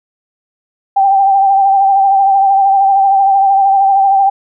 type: tone with vibrato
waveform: sine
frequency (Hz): 784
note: G5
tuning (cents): 0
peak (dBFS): -6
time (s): 0.96-4.3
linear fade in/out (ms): 10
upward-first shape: triangle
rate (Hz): 13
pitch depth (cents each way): 42
effects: none